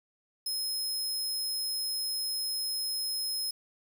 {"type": "tone", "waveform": "sawtooth", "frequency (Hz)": 5140, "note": "E8", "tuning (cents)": -45, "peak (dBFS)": -28, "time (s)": [0.46, 3.51], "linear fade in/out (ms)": 5, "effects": ["9-bit"]}